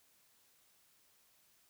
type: silence
effects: white hiss -70 dBFS RMS until 1.69 s